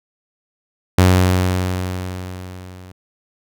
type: tone with level ramp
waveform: sawtooth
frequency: 91.8 Hz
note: F#2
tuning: 13 cents flat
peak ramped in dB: -4 to -33 dBFS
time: 0.98-2.92 s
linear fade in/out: 5 ms
effects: none

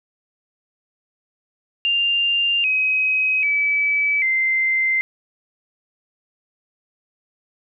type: tone with pitch steps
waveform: sine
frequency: 2794 / 2533 / 2296 / 2081 Hz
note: F7 / D#7 / D7 / C7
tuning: 0 / +30 / -40 / -10 cents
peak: -16 dBFS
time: 1.85-5.01 s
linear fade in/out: 0 ms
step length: 790 ms
effects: none

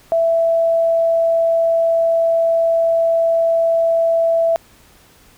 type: tone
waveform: sine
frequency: 663 Hz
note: E5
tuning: 10 cents sharp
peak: -12 dBFS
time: 0.12-4.56 s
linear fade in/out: 0 ms
effects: pink hiss -49 dBFS RMS until 5.37 s

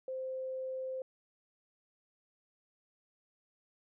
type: tone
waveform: sine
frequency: 521 Hz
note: C5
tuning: 7 cents flat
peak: -36 dBFS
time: 0.08-1.02 s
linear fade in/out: 2 ms
effects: none

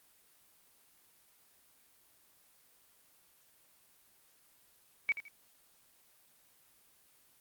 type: tone with echo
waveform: sine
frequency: 2267 Hz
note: C#7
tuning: 38 cents sharp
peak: -26 dBFS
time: 5.09-5.12 s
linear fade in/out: 0 ms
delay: 81 ms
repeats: 2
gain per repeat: -11 dB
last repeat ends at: 5.282 s
effects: white hiss -66 dBFS RMS until 7.4 s + Opus 24 kbps

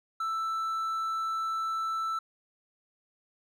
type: tone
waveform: triangle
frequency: 1324 Hz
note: E6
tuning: 7 cents sharp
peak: -27 dBFS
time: 0.2-2.19 s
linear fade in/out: 5 ms
effects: none

